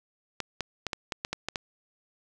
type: clicks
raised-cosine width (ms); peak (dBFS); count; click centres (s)
0.2; -13; 9; 0.403 / 0.607 / 0.867 / 0.932 / 1.122 / 1.249 / 1.33 / 1.486 / 1.558
effects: none